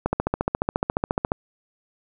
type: click train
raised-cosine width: 1 ms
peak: -7 dBFS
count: 19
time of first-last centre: 0.06-1.319 s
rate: 14.3 Hz
effects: none